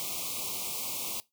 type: band-stop noise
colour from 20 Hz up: white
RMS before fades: -35 dBFS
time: 0-1.2 s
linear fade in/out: 0 ms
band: 1200 to 2200 Hz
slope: 96 dB/octave
effects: noise-tail reverb RT60 0.2 s tail -20 dB re dry + high-pass 100 Hz 12 dB/octave